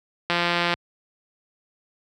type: click train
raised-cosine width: 0.3 ms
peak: -6 dBFS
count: 77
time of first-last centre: 0.3-0.739 s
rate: 173 Hz
effects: high-pass 80 Hz 12 dB/octave